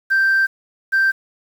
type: tone pair in turn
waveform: sine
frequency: 1568 / 1568 Hz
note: G6 / G6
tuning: 0 / 0 cents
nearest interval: unison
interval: 0 cents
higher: neither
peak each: -11 dBFS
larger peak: neither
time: 0.1-0.47 / 0.92-1.12 s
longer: first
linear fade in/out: 20 ms
effects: tanh soft clip ceiling -10 dBFS + 7-bit